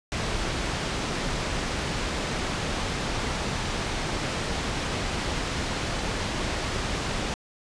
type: low-pass noise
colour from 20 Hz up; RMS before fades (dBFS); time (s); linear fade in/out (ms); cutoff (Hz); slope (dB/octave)
pink; -29; 0.12-7.34; 0; 5800; 12
effects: resampled to 22050 Hz